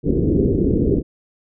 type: low-pass noise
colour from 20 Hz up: white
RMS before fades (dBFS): -17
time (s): 0.03-1.03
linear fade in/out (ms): 50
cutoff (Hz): 430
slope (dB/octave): 48
effects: none